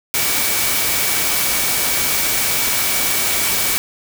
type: tone in noise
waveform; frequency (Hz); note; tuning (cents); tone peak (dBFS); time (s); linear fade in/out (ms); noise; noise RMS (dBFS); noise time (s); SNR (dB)
sine; 2279; C#7; +47; -27; 0.14-3.78; 0; white; -18; 0.14-3.78; -12
effects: none